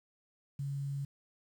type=tone with quantisation; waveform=sine; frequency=139.8 Hz; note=C#3; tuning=15 cents sharp; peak=-34 dBFS; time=0.59-1.05 s; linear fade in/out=5 ms; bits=10; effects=none